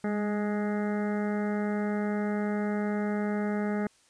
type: harmonic tone with a mistuned harmonic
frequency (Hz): 208.6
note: G#3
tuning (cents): +8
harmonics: 1 / 2 / 3 / 4 / 6 / 7 / 8 / 9 / 10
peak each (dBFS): -28 / -34 / -38 / -40 / -44 / -45 / -46 / -47 / -48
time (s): 0.04-3.87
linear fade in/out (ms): 2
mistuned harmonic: 1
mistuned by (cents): -21
effects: white hiss -63 dBFS RMS until 4.09 s + resampled to 22050 Hz